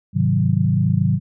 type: chord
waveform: sine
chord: Ab dominant seventh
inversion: none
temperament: equal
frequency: 103.83 / 130.81 / 155.56 / 185 Hz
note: Ab2 / C3 / Eb3 / Gb3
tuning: 0 / 0 / 0 / 0 cents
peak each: -20 dBFS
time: 0.13-1.2 s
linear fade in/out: 50 ms
effects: none